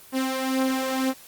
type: beating tone pair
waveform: sawtooth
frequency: 262.2 / 264.2 Hz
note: C4 / C4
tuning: +4 / +17 cents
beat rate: 2 Hz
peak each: -20 / -24 dBFS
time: 0.12-1.14 s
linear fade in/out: 50 ms
effects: white hiss -48 dBFS RMS until 1.27 s + Opus 24 kbps